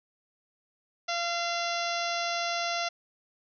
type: harmonic tone with a mistuned harmonic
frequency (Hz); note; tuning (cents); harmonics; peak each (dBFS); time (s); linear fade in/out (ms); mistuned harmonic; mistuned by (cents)
687; F5; -29; 1 / 2 / 3 / 4 / 5 / 6 / 7 / 8 / 9; -32 / -35 / -37 / -38 / -39 / -40 / -40 / -41 / -42; 1.08-2.89; 10; 9; -23
effects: none